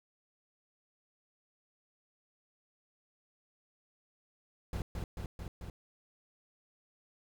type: noise with echo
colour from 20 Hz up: brown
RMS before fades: -36 dBFS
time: 4.73-4.82 s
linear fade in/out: 2 ms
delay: 220 ms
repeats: 4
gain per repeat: -2 dB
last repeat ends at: 5.7 s
effects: none